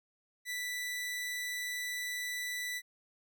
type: tone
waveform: sawtooth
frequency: 1975.5 Hz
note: B6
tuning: in tune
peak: -32 dBFS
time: 0.45-2.82 s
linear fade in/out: 50 ms
effects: none